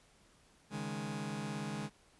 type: chord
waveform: sawtooth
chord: C# suspended second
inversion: none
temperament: just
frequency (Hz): 138.59 / 155.92 / 207.9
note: C#3 / D#3 / G#3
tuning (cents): 0 / +4 / +2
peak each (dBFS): -40 / -39 / -36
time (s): 0.7-1.9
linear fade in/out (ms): 50
effects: pink hiss -66 dBFS RMS until 2.19 s + resampled to 24000 Hz